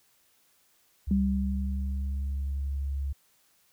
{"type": "tone", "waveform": "sine", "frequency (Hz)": 69.3, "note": "C#2", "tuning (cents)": 0, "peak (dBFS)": -28, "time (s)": [1.07, 3.13], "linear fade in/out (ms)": 10}
{"type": "tone with exponential decay", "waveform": "sine", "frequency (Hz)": 196.2, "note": "G3", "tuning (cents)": 2, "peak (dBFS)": -21, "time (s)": [1.11, 2.86], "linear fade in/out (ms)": 2, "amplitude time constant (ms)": 380}
{"effects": ["white hiss -66 dBFS RMS until 3.72 s"]}